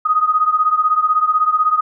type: beating tone pair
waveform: sine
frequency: 1244.5 / 1260.5 Hz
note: D#6 / D#6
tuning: 0 / +22 cents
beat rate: 16 Hz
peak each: -14 / -17 dBFS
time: 0.05-1.81 s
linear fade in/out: 10 ms
effects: none